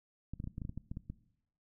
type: clicks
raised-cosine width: 5 ms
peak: -28 dBFS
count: 12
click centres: 0.336 / 0.401 / 0.441 / 0.474 / 0.581 / 0.618 / 0.651 / 0.694 / 0.776 / 0.915 / 0.971 / 1.1 s
effects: noise-tail reverb RT60 0.8 s tail -19 dB re dry